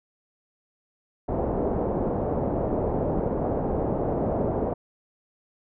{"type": "low-pass noise", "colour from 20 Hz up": "white", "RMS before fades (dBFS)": -26, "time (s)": [1.28, 4.74], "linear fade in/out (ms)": 10, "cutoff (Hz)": 660, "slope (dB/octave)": 24, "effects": []}